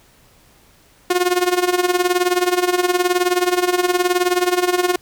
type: tone with tremolo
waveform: sawtooth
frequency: 358.9 Hz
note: F4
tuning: 47 cents sharp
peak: -8 dBFS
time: 1.1-4.96 s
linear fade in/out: 5 ms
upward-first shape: sine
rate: 19 Hz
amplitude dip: 80%
effects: pink hiss -52 dBFS RMS until 5.01 s